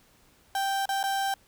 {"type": "tone with dropouts", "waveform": "35% pulse", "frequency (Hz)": 784, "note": "G5", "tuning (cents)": 0, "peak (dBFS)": -24, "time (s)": [0.55, 1.34], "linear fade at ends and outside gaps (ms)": 2, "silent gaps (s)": [[0.856, 0.89], [1.03, 1.038]], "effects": ["pink hiss -61 dBFS RMS until 1.47 s"]}